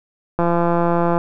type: click train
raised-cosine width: 1 ms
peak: -5 dBFS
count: 136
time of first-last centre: 0.39-1.179 s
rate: 171 Hz
effects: none